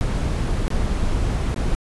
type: noise with dropouts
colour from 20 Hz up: brown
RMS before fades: -21 dBFS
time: 0.01-1.75 s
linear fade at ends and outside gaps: 0 ms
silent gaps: 0.68-0.704 / 1.544-1.561 s
effects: resampled to 24000 Hz